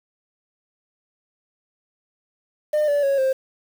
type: tone with pitch steps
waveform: sine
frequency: 604 / 577.7 / 552.6 / 528.6 Hz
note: D5 / D5 / C#5 / C5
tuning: +48 / -29 / -6 / +18 cents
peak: -14 dBFS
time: 2.73-3.33 s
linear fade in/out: 10 ms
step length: 150 ms
effects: tanh soft clip ceiling -16 dBFS + 7-bit